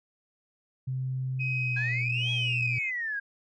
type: tone with pitch glide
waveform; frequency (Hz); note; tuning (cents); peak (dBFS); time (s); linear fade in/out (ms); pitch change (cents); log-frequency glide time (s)
sine; 130.1 to 121.39; C3 to B2; -9 to -29; -28; 0.87-2.79; 10; -120; 1.47-1.88
type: tone with tremolo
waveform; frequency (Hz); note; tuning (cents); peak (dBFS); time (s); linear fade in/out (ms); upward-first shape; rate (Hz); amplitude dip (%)
sine; 2526; D#7; +26; -28; 1.39-2.91; 20; sine; 1.1; 35
type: exponential two-way sweep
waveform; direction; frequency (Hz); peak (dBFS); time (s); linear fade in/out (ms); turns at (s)
sine; up then down; 1600 to 3322 to 1600; -29; 1.76-3.2; 10; 2.31
effects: tanh soft clip ceiling -19 dBFS